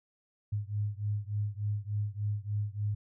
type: beating tone pair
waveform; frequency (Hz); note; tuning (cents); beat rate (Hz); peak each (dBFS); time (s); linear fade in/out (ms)
sine; 102.5 / 105.9; G#2 / G#2; -22 / +34; 3.4; -33 / -34; 0.52-2.95; 10
effects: none